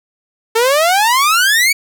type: exponential sweep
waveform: sawtooth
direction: up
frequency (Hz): 440 to 2300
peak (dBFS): -6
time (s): 0.55-1.73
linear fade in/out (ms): 10
effects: none